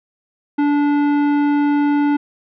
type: tone with tanh clipping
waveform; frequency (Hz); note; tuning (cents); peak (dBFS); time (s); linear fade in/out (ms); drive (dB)
sine; 290.2; D4; -21; -15; 0.58-2.17; 10; 14
effects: none